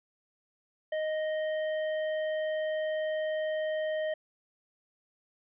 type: tone with tanh clipping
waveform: sine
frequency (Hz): 622.3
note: D#5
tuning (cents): 0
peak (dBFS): -31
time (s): 0.92-4.14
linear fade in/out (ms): 5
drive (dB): 13
effects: resampled to 8000 Hz